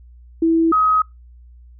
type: tone pair in turn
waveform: sine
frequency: 328.1 / 1265.5 Hz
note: E4 / D#6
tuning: -8 / +29 cents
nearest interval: octave + major seventh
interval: 2337 cents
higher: second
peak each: -12 dBFS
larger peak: neither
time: 0.42-0.72 / 0.72-1.02 s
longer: neither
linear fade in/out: 5 ms
effects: noise-tail reverb RT60 0.2 s tail -24 dB re dry + added 60 Hz sine -41 dBFS peak until 1.79 s